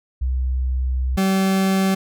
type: tone pair in turn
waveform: sine / 40% pulse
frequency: 64 / 191.78 Hz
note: C2 / G3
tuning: -38 / -38 cents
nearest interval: octave + perfect fifth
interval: 1900 cents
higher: second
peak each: -18 / -15 dBFS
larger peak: second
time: 0.21-1.17 / 1.17-1.95 s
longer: first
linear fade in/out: 10 ms
effects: none